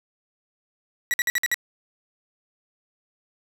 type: tone bursts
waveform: 40% pulse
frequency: 1934 Hz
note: B6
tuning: 37 cents flat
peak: -19 dBFS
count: 6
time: 1.11-1.543 s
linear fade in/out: 0 ms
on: 28 ms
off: 53 ms
effects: none